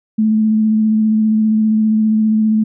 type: tone with vibrato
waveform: sine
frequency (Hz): 217.3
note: A3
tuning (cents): -21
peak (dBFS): -10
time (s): 0.18-2.64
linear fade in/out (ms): 10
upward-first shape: square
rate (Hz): 15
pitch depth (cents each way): 14
effects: none